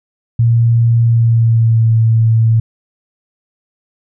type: tone with pitch glide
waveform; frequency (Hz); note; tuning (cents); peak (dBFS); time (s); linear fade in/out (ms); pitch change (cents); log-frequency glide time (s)
sine; 116.54 to 112.9; A#2 to A2; 0 to +45; -7; 0.39-2.6; 5; -55; 1.02-1.89
effects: none